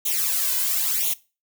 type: noise with flanger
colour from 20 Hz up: blue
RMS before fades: -23 dBFS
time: 0.05-1.14 s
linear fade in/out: 10 ms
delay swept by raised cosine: 0.3 to 2 ms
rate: 0.97 Hz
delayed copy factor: +0.8
effects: noise-tail reverb RT60 0.3 s tail -20 dB re dry